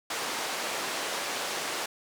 pink band-pass noise, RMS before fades -33 dBFS, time 0.1-1.86 s, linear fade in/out 5 ms, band 470 to 8600 Hz, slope 12 dB/octave, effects none

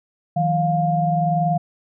sine tone cluster, 159.7 / 180.4 / 704 Hz, D#3 / F#3 / F5, +45 / -44 / +14 cents, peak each -20 / -28 / -19 dBFS, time 0.36-1.58 s, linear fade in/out 10 ms, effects none

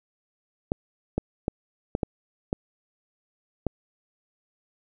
clicks, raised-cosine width 2 ms, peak -11 dBFS, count 7, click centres 0.719 / 1.18 / 1.481 / 1.951 / 2.032 / 2.529 / 3.667 s, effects none

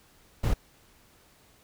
brown noise, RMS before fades -24 dBFS, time 0.43-0.54 s, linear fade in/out 10 ms, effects pink hiss -60 dBFS RMS until 1.63 s

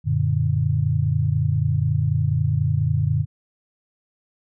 sine chord, Gb augmented, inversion none, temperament equal, 92.5 / 116.54 / 146.83 Hz, Gb2 / Bb2 / D3, 0 / 0 / 0 cents, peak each -23 / -22 / -21 dBFS, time 0.04-3.26 s, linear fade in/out 50 ms, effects none

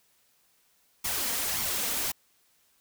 white noise with flanger, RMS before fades -30 dBFS, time 1.04-2.12 s, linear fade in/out 10 ms, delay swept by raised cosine 0.88 to 4.38 ms, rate 1.8 Hz, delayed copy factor +0.5, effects white hiss -67 dBFS RMS until 2.8 s

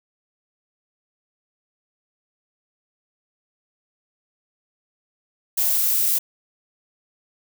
violet noise with high-pass filter sweep, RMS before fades -20 dBFS, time 5.57-6.19 s, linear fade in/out 10 ms, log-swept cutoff 770 to 290 Hz, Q 9.4, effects none

